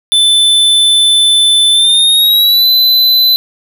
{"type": "tone with pitch glide", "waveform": "square", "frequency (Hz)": [3520, 4020], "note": ["A7", "B7"], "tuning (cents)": [0, 30], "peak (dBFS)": -6, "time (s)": [0.12, 3.36], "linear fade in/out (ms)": 0, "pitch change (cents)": 230, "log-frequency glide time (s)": [1.72, 2.68], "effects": []}